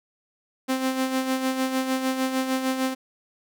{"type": "tone with tremolo", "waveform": "sawtooth", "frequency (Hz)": 261.6, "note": "C4", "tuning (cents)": 0, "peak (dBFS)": -17, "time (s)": [0.68, 2.95], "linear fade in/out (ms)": 20, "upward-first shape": "sine", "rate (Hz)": 6.6, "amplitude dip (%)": 55, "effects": []}